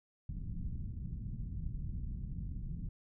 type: low-pass noise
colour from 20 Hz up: pink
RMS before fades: -40 dBFS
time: 0.29-2.89 s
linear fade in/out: 5 ms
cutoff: 180 Hz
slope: 24 dB/octave
effects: none